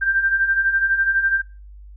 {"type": "beating tone pair", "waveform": "sine", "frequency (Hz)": [1568, 1580], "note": ["G6", "G6"], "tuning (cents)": [0, 13], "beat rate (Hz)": 12, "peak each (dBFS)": [-23, -17], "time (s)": [0.01, 1.42], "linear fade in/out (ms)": 20, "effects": ["noise-tail reverb RT60 0.3 s tail -20 dB re dry", "added 50 Hz sine -38 dBFS peak until 1.96 s"]}